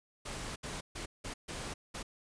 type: noise bursts at uneven times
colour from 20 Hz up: pink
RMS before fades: -41 dBFS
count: 6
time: 0.25-0.56 / 0.63-0.81 / 0.95-1.06 / 1.24-1.34 / 1.48-1.74 / 1.94-2.03 s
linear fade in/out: 10 ms
effects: resampled to 22050 Hz